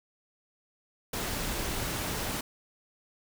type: noise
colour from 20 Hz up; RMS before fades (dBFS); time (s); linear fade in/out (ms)
pink; -33; 1.13-2.41; 5
effects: none